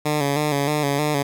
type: tone with vibrato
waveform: 10% pulse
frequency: 145.7 Hz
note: D3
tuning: 13 cents flat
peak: -11 dBFS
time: 0.05-1.23 s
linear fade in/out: 10 ms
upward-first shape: square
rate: 3.2 Hz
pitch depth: 54 cents each way
effects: none